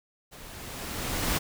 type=noise with level ramp; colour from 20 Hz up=pink; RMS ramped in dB=-47 to -26 dBFS; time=0.31-1.39 s; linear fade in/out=20 ms; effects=none